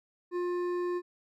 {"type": "tone with hard clipping", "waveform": "sine", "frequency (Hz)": 354.2, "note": "F4", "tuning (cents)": 24, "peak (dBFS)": -31, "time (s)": [0.31, 1.02], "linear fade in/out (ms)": 50, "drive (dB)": 9, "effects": []}